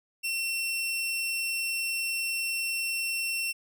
sawtooth tone, 2710 Hz, E7, 47 cents sharp, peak -25 dBFS, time 0.23-3.53 s, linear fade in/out 20 ms, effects none

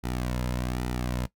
sawtooth tone with flanger, 61.74 Hz, B1, in tune, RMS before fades -30 dBFS, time 0.03-1.27 s, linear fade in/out 20 ms, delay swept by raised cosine 1.8 to 2.66 ms, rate 1.2 Hz, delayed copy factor -0.6, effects noise-tail reverb RT60 0.1 s tail -18 dB re dry

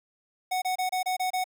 square tone bursts, 740 Hz, F#5, in tune, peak -26 dBFS, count 7, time 0.51-1.442 s, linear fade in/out 10 ms, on 110 ms, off 27 ms, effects 10-bit

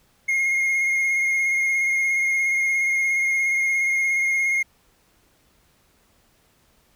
triangle tone with vibrato, 2142 Hz, C7, 40 cents sharp, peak -17 dBFS, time 0.28-4.63 s, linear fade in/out 10 ms, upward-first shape sine, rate 17 Hz, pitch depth 20 cents each way, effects pink hiss -61 dBFS RMS until 6.95 s

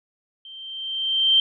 sine tone with level ramp, 3136 Hz, G7, in tune, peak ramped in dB -39 to -12 dBFS, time 0.45-1.4 s, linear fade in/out 2 ms, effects none

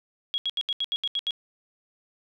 sine tone bursts, 3312 Hz, G#7, 5 cents flat, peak -24 dBFS, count 9, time 0.34-1.308 s, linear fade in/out 0 ms, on 40 ms, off 76 ms, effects none

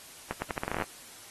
accelerating click train, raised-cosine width 0.5 ms, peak -16 dBFS, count 13, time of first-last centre 0.31-0.822 s, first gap 110 ms, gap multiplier 0.8, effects white hiss -49 dBFS RMS until 1.3 s + AAC 32 kbps

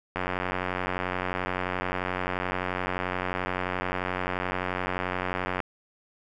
click train, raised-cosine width 0.5 ms, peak -13 dBFS, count 499, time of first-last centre 0.16-5.603 s, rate 91.5 Hz, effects none

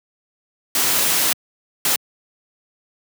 white noise bursts at uneven times, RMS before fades -18 dBFS, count 2, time 0.75-1.33 / 1.85-1.96 s, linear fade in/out 2 ms, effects high-pass 150 Hz 12 dB/octave

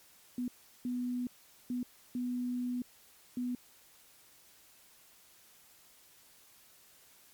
sine tone bursts at uneven times, 246.9 Hz, B3, in tune, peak -32 dBFS, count 5, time 0.38-0.48 / 0.85-1.27 / 1.7-1.83 / 2.15-2.82 / 3.37-3.55 s, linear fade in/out 2 ms, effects white hiss -61 dBFS RMS until 7.33 s + MP3 96 kbps

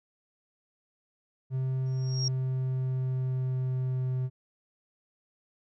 triangle tone with pitch glide, 130.81 to 128.64 Hz, C3 to C3, 0 to -29 cents, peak -25 dBFS, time 1.5-4.3 s, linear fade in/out 50 ms, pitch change -29 cents, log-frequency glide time 1.77-4.01 s
sine tone with exponential growth, 5588 Hz, F8, in tune, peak -26 dBFS, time 1.86-2.28 s, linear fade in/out 2 ms, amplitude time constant 90 ms
effects none

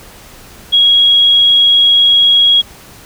sine tone, 3308 Hz, G#7, 8 cents flat, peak -5 dBFS, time 0.72-2.62 s, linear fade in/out 20 ms, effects pink hiss -37 dBFS RMS until 3.05 s

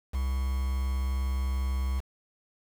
triangle tone with quantisation, 65.9 Hz, C2, 13 cents sharp, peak -24 dBFS, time 0.13-2.01 s, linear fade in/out 20 ms, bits 7, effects none

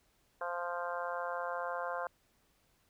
harmonic tone, 174.4 Hz, F3, 2 cents flat, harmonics 3 / 4 / 5 / 6 / 7 / 8 / 9, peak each -40 / -41 / -45 / -41 / -47 / -44 / -46 dBFS, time 0.41-2.07 s, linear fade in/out 2 ms, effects pink hiss -72 dBFS RMS until 2.89 s

